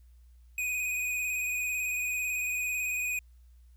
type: tone with vibrato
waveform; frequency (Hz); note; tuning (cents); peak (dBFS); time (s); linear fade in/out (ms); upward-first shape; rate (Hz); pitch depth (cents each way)
square; 2489; D#7; 0; -30; 0.58-3.19; 2; square; 18; 20
effects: added 60 Hz sine -53 dBFS peak until 3.76 s + white hiss -75 dBFS RMS until 3.76 s